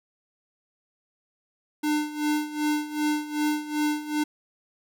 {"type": "tone with tremolo", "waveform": "square", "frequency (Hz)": 300.3, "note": "D4", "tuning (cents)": 39, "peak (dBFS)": -22, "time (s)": [1.83, 4.24], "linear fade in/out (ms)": 10, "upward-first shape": "sine", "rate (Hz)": 2.6, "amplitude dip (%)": 80, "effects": []}